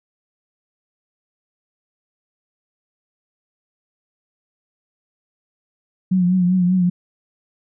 sine tone with vibrato, 181.5 Hz, F#3, 33 cents flat, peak -13 dBFS, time 6.11-6.9 s, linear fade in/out 10 ms, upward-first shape triangle, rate 5.1 Hz, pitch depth 63 cents each way, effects none

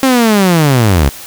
sawtooth linear sweep, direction down, 270.5 to 62.3 Hz, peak -3 dBFS, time 0.03-1.09 s, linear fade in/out 0 ms, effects white hiss -30 dBFS RMS until 1.26 s

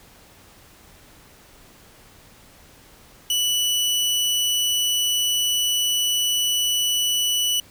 sawtooth tone, 2960 Hz, F#7, in tune, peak -16 dBFS, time 3.3-7.6 s, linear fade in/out 2 ms, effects pink hiss -50 dBFS RMS until 7.7 s

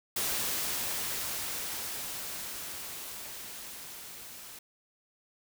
white noise with level ramp, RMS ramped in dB -31 to -47 dBFS, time 0.16-4.59 s, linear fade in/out 5 ms, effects none

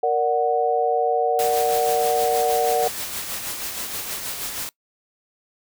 sine chord, Bb augmented, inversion none, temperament equal, 466.2 / 587.3 / 740 Hz, Bb4 / D5 / F#5, 0 / 0 / 0 cents, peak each -21 / -25 / -20 dBFS, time 0.03-2.88 s, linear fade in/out 5 ms
white noise with tremolo, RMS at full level -28 dBFS, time 1.39-4.69 s, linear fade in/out 0 ms, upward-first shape sine, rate 6.3 Hz, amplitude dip 40%
effects noise-tail reverb RT60 0.1 s tail -22 dB re dry

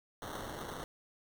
violet noise with sample-and-hold, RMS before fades -43 dBFS, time 0.22-0.84 s, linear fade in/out 0 ms, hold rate 2450 Hz, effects none

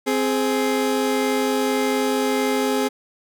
30% pulse tone pair together, 261.6 / 418.9 Hz, C4 / G#4, 0 / +15 cents, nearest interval minor sixth, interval 815 cents, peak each -19 dBFS, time 0.06-2.89 s, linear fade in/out 20 ms, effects none

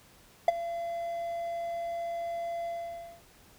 triangle tone with ADSR envelope, 681 Hz, F5, 44 cents flat, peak -13 dBFS, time 0.48-3.22 s, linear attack 3 ms, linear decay 21 ms, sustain -17 dB, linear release 550 ms, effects pink hiss -58 dBFS RMS until 3.58 s

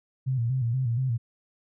sine tone with vibrato, 123.47 Hz, B2, in tune, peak -23 dBFS, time 0.26-1.18 s, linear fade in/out 20 ms, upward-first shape square, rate 4.2 Hz, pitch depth 100 cents each way, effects none

